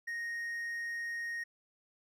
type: tone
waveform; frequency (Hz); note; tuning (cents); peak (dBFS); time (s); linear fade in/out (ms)
triangle; 1864.7; A#6; 0; -34; 0.07-1.44; 10
effects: none